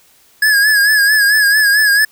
square tone with vibrato, 1678 Hz, G#6, 17 cents sharp, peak -9 dBFS, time 0.42-2.05 s, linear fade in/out 5 ms, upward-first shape sine, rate 4.5 Hz, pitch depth 66 cents each way, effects white hiss -50 dBFS RMS until 2.11 s

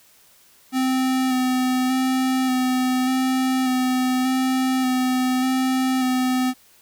square tone with vibrato, 257.5 Hz, C4, 28 cents flat, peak -19 dBFS, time 0.72-6.54 s, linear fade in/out 50 ms, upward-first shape square, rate 0.85 Hz, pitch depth 15 cents each way, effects white hiss -54 dBFS RMS until 6.81 s

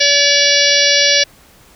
harmonic tone, 573 Hz, D5, 43 cents flat, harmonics 1 / 3 / 4 / 5 / 6 / 7 / 8 / 9 / 10, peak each -18 / -18 / -18 / -18 / -18 / -18 / -18 / -18 / -18 dBFS, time 0-1.24 s, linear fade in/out 10 ms, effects pink hiss -46 dBFS RMS until 1.75 s

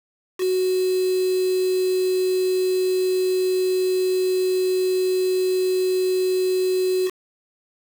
sine tone with quantisation, 370.8 Hz, F#4, 4 cents sharp, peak -18 dBFS, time 0.38-7.11 s, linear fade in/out 50 ms, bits 5, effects none

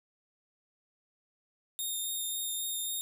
5% pulse tone with vibrato, 3675 Hz, A#7, 25 cents flat, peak -26 dBFS, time 1.79-3.01 s, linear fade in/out 0 ms, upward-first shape triangle, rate 3.7 Hz, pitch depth 17 cents each way, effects none

